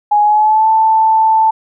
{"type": "tone with pitch glide", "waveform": "sine", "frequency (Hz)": [833, 882.5], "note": ["G#5", "A5"], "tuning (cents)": [5, 5], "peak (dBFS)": -7, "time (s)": [0.11, 1.51], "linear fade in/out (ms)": 10, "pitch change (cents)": 100, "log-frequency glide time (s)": [0.22, 0.69], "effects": []}